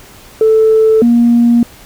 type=tone pair in turn; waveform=sine; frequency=440 / 236.6 Hz; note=A4 / A#3; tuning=0 / +26 cents; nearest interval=major seventh; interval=1074 cents; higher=first; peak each=-4 dBFS; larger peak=neither; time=0.41-1.02 / 1.02-1.63 s; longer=neither; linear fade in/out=2 ms; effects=tanh soft clip ceiling -1 dBFS + pink hiss -38 dBFS RMS until 1.85 s